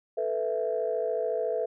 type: chord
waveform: sine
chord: A suspended second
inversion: none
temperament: equal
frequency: 440 / 493.9 / 659.3 Hz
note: A4 / B4 / E5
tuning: 0 / 0 / 0 cents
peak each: -30 / -30 / -30 dBFS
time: 0.17-1.66 s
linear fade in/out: 10 ms
effects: tanh soft clip ceiling -17 dBFS